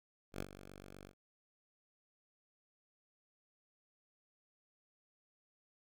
5% pulse tone with ADSR envelope, 48 Hz, G1, 36 cents flat, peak -27 dBFS, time 0.32-1.14 s, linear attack 85 ms, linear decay 54 ms, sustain -14 dB, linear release 77 ms, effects none

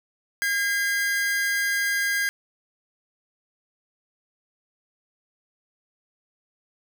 45% pulse tone pair together, 1620.7 / 2042 Hz, G#6 / C7, -43 / -43 cents, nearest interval major third, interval 400 cents, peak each -23 / -29 dBFS, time 0.42-2.29 s, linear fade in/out 0 ms, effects none

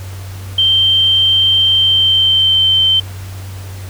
sine tone with pitch glide, 3136 to 3105 Hz, G7 to G7, 0 to -17 cents, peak -8 dBFS, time 0.58-3 s, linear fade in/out 5 ms, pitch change -17 cents, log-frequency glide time 1.69-2.7 s, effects added 95 Hz sine -25 dBFS peak until 3.89 s + pink hiss -36 dBFS RMS until 3.89 s

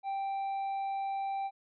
triangle tone, 784 Hz, G5, in tune, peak -30 dBFS, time 0.03-1.51 s, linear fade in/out 50 ms, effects resampled to 11025 Hz

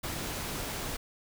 pink noise, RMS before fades -36 dBFS, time 0.03-0.97 s, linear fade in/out 10 ms, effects none

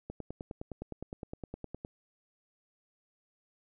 click train, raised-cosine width 2 ms, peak -26 dBFS, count 18, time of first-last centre 0.1-1.849 s, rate 9.72 Hz, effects none

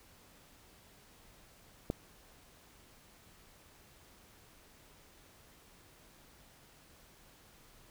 click, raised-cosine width 2 ms, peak -19 dBFS, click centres 1.901 s, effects pink hiss -61 dBFS RMS until 7.9 s

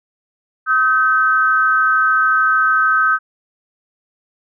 sine tone pair together, 1274.4 / 1541 Hz, D#6 / G6, +41 / -30 cents, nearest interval minor third, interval 329 cents, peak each -14 dBFS, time 0.66-3.19 s, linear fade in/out 50 ms, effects none

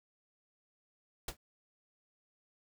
pink noise with exponential decay, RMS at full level -33 dBFS, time 1.28-1.37 s, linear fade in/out 5 ms, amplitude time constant 18 ms, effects none

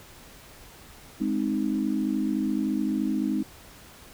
sine chord, Ab major, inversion none, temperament equal, 207.7 / 261.6 / 311.1 Hz, Ab3 / C4 / Eb4, 0 / 0 / 0 cents, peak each -28 dBFS, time 1.2-3.43 s, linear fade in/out 10 ms, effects pink hiss -49 dBFS RMS until 4.13 s

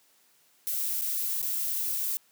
violet noise with dropouts, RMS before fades -30 dBFS, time 0.67-2.17 s, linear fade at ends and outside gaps 0 ms, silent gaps 1.012-1.019 / 1.417-1.427 s, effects white hiss -64 dBFS RMS until 2.31 s + high-pass 150 Hz 12 dB/octave

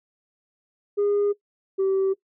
sine tone pair in turn, 408.4 / 385.5 Hz, G#4 / G4, -29 / -29 cents, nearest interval minor second, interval 100 cents, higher first, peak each -17 / -17 dBFS, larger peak neither, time 0.97-1.33 / 1.78-2.14 s, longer neither, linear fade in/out 20 ms, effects noise-tail reverb RT60 0.1 s tail -19 dB re dry + tanh soft clip ceiling -17 dBFS

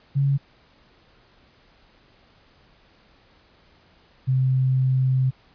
sine tone pair in turn, 138.9 / 130.48 Hz, C#3 / C3, +4 / -4 cents, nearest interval minor second, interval 108 cents, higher first, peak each -17 / -17 dBFS, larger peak neither, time 0.15-0.38 / 4.27-5.31 s, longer second, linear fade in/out 20 ms, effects pink hiss -57 dBFS RMS until 5.54 s + resampled to 11025 Hz

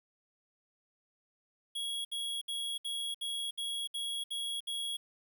square tone bursts, 3322 Hz, G#7, in tune, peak -35 dBFS, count 9, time 1.75-4.97 s, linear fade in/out 10 ms, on 300 ms, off 65 ms, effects 11-bit

